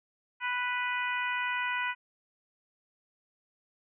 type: harmonic tone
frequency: 493.9 Hz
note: B4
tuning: in tune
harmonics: 2 / 3 / 4 / 5 / 6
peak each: -34 / -34 / -35 / -36 / -43 dBFS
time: 0.4-1.95 s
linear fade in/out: 50 ms
effects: none